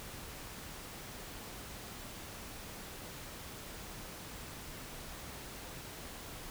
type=silence; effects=pink hiss -47 dBFS RMS until 6.5 s